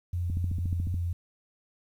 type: tone with vibrato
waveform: sine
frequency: 87.2 Hz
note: F2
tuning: 2 cents flat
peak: -27 dBFS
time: 0.13-1.13 s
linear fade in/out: 5 ms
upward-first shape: square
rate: 4.1 Hz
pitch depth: 14 cents each way
type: click train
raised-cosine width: 5 ms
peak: -22 dBFS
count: 10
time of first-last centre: 0.3-0.943 s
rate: 14 Hz
effects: 10-bit